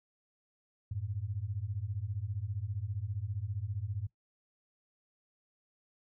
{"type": "beating tone pair", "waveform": "sine", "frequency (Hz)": [93, 108], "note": ["F#2", "A2"], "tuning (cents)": [9, -32], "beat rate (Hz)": 15, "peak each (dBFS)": [-38, -37], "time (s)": [0.91, 4.07], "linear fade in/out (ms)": 5, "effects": ["noise-tail reverb RT60 0.1 s tail -18 dB re dry"]}